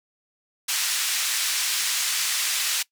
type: band-pass noise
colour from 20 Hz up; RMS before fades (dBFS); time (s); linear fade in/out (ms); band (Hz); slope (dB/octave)
white; -25; 0.68-2.83; 10; 1700 to 8400; 12
effects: noise-tail reverb RT60 0.1 s tail -21 dB re dry